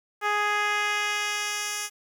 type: tone with band-pass filter sweep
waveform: 10% pulse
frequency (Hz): 415.8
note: G#4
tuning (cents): +2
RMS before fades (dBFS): -27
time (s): 0.21-1.9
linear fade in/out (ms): 50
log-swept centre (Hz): 1100 to 7800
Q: 0.77
effects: 8-bit